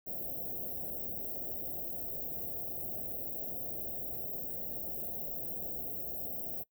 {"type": "band-stop noise", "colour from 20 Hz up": "white", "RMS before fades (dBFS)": -39, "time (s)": [0.06, 6.64], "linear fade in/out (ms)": 20, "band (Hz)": [740, 14000], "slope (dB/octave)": 96, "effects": ["noise-tail reverb RT60 0.1 s tail -21 dB re dry"]}